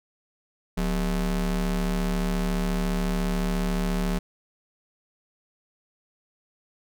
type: ring-modulated tone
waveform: square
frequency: 108.7 Hz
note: A2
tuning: 21 cents flat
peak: -21 dBFS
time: 0.77-4.19 s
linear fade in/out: 10 ms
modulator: 71.6 Hz
effects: none